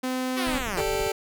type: tone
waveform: sawtooth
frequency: 256.3 Hz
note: C4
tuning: 36 cents flat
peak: -22 dBFS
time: 0.03-0.59 s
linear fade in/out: 10 ms
type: linear sweep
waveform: 5% pulse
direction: down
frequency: 390.8 to 146.83 Hz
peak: -17 dBFS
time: 0.36-0.82 s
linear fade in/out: 20 ms
type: noise with tremolo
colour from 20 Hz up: brown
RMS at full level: -34 dBFS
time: 0.46-1.09 s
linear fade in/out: 20 ms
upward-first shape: square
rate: 15 Hz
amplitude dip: 45%
type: chord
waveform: sawtooth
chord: G suspended second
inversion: none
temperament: just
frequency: 392 / 441 / 588 Hz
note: G4 / A4 / D5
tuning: 0 / +4 / +2 cents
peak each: -24 / -24 / -27 dBFS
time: 0.77-1.12 s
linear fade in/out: 5 ms
effects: none